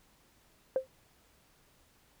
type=tone with exponential decay; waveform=sine; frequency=523.3 Hz; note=C5; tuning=in tune; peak=-21 dBFS; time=0.76-0.87 s; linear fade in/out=1 ms; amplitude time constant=22 ms; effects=tanh soft clip ceiling -20 dBFS + pink hiss -66 dBFS RMS until 2.2 s